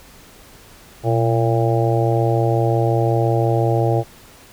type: harmonic tone with a mistuned harmonic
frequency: 114.3 Hz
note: A#2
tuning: 34 cents flat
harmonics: 1 / 3 / 4 / 5 / 6 / 7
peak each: -17 / -22 / -23 / -24 / -25 / -25 dBFS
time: 1.03-4.04 s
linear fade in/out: 50 ms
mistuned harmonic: 1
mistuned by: +98 cents
effects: pink hiss -45 dBFS RMS until 4.52 s